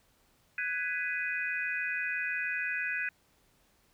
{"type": "chord", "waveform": "sine", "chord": "G# minor seventh", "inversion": "third", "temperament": "just", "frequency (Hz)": [1495.1, 1661.2, 1993.5, 2492], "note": ["F#6", "G#6", "B6", "D#7"], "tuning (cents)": [18, 0, 16, 2], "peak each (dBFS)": [-36, -36, -38, -35], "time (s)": [0.58, 3.09], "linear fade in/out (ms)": 2, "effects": ["pink hiss -68 dBFS RMS until 3.93 s"]}